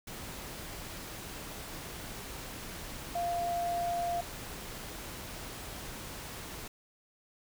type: tone in noise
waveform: sine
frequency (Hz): 694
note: F5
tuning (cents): -11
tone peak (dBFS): -30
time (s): 3.15-4.21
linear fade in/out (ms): 5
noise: pink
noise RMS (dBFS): -43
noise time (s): 0.07-6.68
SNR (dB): +10
effects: none